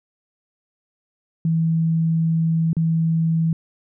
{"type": "tone with dropouts", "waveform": "sine", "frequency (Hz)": 163.1, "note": "E3", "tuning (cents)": -18, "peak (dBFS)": -16, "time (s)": [1.45, 3.53], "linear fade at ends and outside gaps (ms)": 2, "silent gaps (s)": [2.731, 2.767], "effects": []}